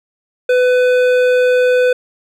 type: tone with hard clipping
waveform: sine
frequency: 500 Hz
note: B4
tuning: 21 cents sharp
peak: -11 dBFS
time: 0.49-1.93 s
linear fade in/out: 5 ms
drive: 11 dB
effects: none